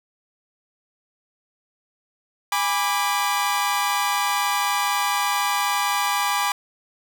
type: chord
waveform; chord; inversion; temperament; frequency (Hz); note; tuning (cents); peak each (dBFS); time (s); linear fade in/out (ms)
sawtooth; G# diminished; none; equal with one note detuned; 817.8 / 987.8 / 1174.7; G#5 / B5 / D6; -27 / 0 / 0; -21; 2.52-6.52; 2
effects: none